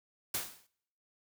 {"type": "noise with exponential decay", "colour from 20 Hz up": "white", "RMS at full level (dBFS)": -31, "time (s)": [0.34, 0.67], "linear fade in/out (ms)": 5, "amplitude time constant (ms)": 71, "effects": ["noise-tail reverb RT60 0.7 s tail -24 dB re dry"]}